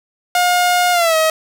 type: tone with pitch glide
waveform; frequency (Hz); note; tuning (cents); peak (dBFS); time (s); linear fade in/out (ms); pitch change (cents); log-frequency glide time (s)
sawtooth; 714 to 636.1; F5 to D#5; +38 to +38; -8; 0.35-1.3; 2; -200; 0.92-1.16
effects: none